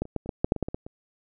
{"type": "clicks", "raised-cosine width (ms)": 2, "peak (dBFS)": [-14, -29, -14, -27, -14, -8, -6, -18, -12, -18, -17, -25], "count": 12, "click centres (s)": [0.02, 0.054, 0.163, 0.26, 0.292, 0.445, 0.521, 0.563, 0.627, 0.685, 0.745, 0.865], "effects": []}